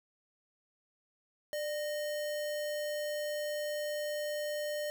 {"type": "tone with sample-and-hold", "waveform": "sine", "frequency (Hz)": 595, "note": "D5", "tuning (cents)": 22, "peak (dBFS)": -33, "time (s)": [1.53, 4.9], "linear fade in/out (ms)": 0, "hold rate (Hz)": 2450, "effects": []}